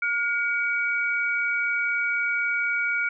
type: tone pair together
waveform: sine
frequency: 1427.5 / 2266 Hz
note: F6 / C#7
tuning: +37 / +37 cents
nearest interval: minor sixth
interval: 800 cents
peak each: -25 dBFS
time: 0.02-3.09 s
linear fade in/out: 5 ms
effects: none